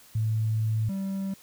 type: tone pair in turn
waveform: sine / triangle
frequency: 110 / 194.05 Hz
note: A2 / G3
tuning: 0 / -17 cents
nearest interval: minor seventh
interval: 983 cents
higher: second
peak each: -23 / -26 dBFS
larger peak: first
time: 0.15-0.89 / 0.89-1.34 s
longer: first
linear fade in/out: 5 ms
effects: white hiss -54 dBFS RMS until 1.42 s